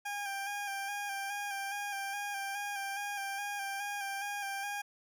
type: tone with vibrato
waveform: 20% pulse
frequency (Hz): 802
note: G5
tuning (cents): +39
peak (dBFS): -31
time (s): 0.05-4.82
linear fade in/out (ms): 10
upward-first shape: square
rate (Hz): 2.4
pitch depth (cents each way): 27
effects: none